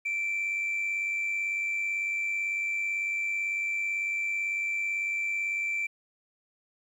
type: tone pair together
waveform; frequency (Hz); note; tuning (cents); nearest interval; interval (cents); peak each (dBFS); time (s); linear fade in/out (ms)
sine; 2338 / 2436; D7 / D#7; -8 / -37; minor second; 71; -26 / -37; 0.05-5.87; 10
effects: tanh soft clip ceiling -25 dBFS + 10-bit